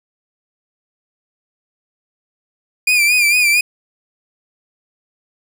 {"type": "tone with vibrato", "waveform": "40% pulse", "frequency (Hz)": 2410, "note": "D7", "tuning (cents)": 44, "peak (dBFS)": -10, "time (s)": [2.87, 3.61], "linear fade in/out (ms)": 5, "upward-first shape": "sine", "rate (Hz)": 4.4, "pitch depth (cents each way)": 65, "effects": []}